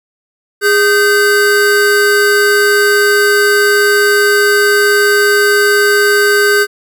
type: tone pair together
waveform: square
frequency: 410.9 / 1546.4 Hz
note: G#4 / G6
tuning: -18 / -24 cents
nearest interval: octave + major seventh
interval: 2294 cents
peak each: -11 dBFS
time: 0.61-6.67 s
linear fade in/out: 50 ms
effects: none